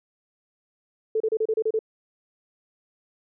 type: tone bursts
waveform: sine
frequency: 440 Hz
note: A4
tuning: in tune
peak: -20 dBFS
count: 8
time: 1.15-1.791 s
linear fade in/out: 5 ms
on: 53 ms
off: 31 ms
effects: none